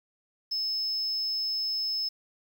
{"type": "tone", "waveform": "sine", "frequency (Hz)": 5220, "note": "E8", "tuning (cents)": -18, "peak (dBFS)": -26, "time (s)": [0.51, 2.09], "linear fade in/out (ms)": 10, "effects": ["tanh soft clip ceiling -24 dBFS", "9-bit"]}